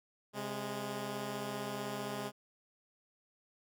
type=tone pair together; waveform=10% pulse; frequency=132.7 / 206.8 Hz; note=C3 / G#3; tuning=+25 / -7 cents; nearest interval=minor sixth; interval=768 cents; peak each=-34 / -31 dBFS; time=0.33-2.32 s; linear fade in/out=50 ms; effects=none